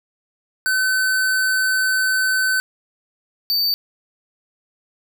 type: tone pair in turn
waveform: square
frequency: 1522 / 4590 Hz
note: F#6 / D8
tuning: +48 / -40 cents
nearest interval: octave + perfect fifth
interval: 1912 cents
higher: second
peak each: -17 dBFS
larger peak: neither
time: 0.66-2.6 / 3.5-3.74 s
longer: first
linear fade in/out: 0 ms
effects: none